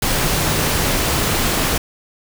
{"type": "tone in noise", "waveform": "sine", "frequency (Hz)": 154.2, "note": "D#3", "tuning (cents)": -15, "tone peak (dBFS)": -25, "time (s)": [0.13, 0.85], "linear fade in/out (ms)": 5, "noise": "pink", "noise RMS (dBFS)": -18, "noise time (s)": [0.02, 1.78], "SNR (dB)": -10, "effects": []}